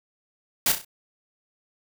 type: noise with echo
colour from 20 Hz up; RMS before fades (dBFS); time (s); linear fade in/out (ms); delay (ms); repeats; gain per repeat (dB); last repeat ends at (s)
white; -21; 0.66-0.72; 2; 32; 4; -7; 0.848
effects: none